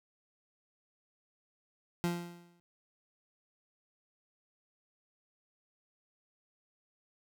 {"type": "tone with exponential decay", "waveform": "30% pulse", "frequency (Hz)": 173.2, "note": "F3", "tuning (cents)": -14, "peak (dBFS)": -25, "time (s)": [2.04, 2.6], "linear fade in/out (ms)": 0, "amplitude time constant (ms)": 120, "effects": []}